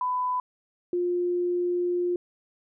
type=tone pair in turn; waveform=sine; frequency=1000 / 353.6 Hz; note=B5 / F4; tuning=+21 / +22 cents; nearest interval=octave + tritone; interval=1799 cents; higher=first; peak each=-24 / -23 dBFS; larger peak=second; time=0.01-0.4 / 0.93-2.16 s; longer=second; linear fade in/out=2 ms; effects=none